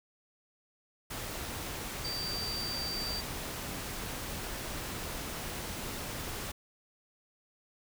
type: tone in noise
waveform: sine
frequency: 4659 Hz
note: D8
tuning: 15 cents flat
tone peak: -35 dBFS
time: 2.04-3.21 s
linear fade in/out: 10 ms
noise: pink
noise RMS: -39 dBFS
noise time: 1.1-6.52 s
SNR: +1 dB
effects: none